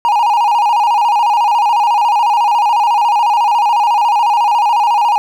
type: tone with vibrato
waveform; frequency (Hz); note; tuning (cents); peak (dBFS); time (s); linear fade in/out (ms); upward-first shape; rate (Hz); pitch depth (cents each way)
triangle; 885; A5; +10; -7; 0.05-5.18; 0; square; 14; 110
effects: 8-bit